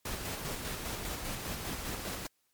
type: noise with tremolo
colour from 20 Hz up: pink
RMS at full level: -37 dBFS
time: 0.05-2.27 s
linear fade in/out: 5 ms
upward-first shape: square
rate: 5 Hz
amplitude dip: 30%
effects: white hiss -75 dBFS RMS until 2.53 s + MP3 96 kbps